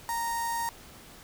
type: tone with notch filter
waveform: sawtooth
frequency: 929 Hz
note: A#5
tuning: 6 cents flat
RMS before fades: -31 dBFS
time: 0.09-0.69 s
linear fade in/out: 0 ms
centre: 3000 Hz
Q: 0.69
effects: pink hiss -50 dBFS RMS until 1.23 s